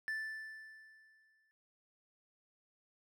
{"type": "tone with exponential decay", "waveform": "triangle", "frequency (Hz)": 1760, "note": "A6", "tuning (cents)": 0, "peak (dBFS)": -33, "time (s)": [0.08, 1.51], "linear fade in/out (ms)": 0, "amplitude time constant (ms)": 310, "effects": []}